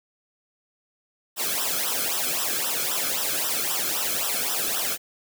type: noise with flanger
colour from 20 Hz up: white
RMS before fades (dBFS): -26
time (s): 1.36-4.98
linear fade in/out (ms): 50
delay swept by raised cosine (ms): 0.44 to 1.09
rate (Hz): 3.8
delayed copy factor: -0.9
effects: none